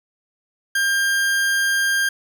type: tone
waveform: 40% pulse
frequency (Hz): 1600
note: G6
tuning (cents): +35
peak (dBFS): -16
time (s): 0.75-2.09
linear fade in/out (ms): 5
effects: none